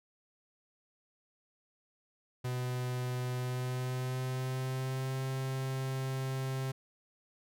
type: tone with pitch glide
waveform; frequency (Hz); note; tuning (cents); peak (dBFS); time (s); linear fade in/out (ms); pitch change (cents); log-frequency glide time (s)
45% pulse; 125.4 to 132.47; B2 to C3; +27 to +22; -33; 2.44-6.72; 10; +95; 3.33-5.25
effects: none